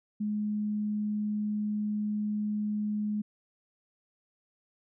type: tone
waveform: sine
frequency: 210.1 Hz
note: G#3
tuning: 20 cents sharp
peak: -28 dBFS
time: 0.2-3.22 s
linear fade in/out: 10 ms
effects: none